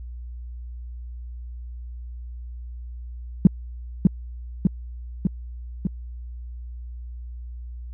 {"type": "tone with echo", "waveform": "sine", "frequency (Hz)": 185, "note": "F#3", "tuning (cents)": 0, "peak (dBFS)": -6, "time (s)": [3.45, 3.47], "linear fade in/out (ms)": 2, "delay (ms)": 600, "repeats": 4, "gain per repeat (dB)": -3, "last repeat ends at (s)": 5.87, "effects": ["added 60 Hz sine -33 dBFS peak until 7.93 s"]}